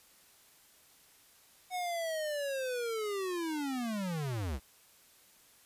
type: linear sweep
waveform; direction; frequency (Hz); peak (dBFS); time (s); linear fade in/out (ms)
square; down; 740 to 58.1; -34; 1.7-4.6; 50
effects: white hiss -62 dBFS RMS until 5.65 s + resampled to 32000 Hz